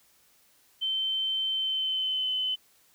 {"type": "tone with pitch glide", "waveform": "sine", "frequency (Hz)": [3094, 3037], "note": ["G7", "F#7"], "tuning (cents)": [-23, 44], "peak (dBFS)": -26, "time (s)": [0.81, 2.56], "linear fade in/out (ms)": 20, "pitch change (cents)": -33, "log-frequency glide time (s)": [1.51, 2.32], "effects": ["white hiss -63 dBFS RMS until 2.94 s"]}